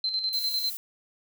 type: tone with tremolo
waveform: sine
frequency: 4100 Hz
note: C8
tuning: 36 cents flat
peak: -24 dBFS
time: 0.04-0.7 s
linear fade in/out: 2 ms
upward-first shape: square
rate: 10 Hz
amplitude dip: 50%
type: noise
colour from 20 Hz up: violet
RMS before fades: -36 dBFS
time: 0.33-0.77 s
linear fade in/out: 0 ms
effects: none